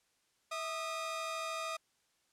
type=tone pair together; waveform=sawtooth; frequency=650.5 / 1228 Hz; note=E5 / D#6; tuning=-23 / -23 cents; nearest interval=major seventh; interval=1100 cents; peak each=-37 / -35 dBFS; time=0.51-1.77 s; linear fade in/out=10 ms; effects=white hiss -75 dBFS RMS until 2.32 s + low-pass 9000 Hz 12 dB/octave